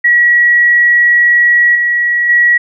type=tone with level steps; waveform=sine; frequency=1921 Hz; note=B6; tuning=48 cents flat; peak=-5 / -9 / -5 dBFS; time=0.04-2.58 s; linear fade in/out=10 ms; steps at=1.75 / 2.29 s; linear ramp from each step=5 ms; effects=none